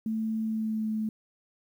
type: tone with pitch glide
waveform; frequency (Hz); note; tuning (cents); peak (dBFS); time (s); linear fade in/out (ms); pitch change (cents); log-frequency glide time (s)
sine; 220.7 to 217.4; A3 to A3; +5 to -21; -27; 0.06-1.09; 2; -26; 0.44-0.9
effects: 10-bit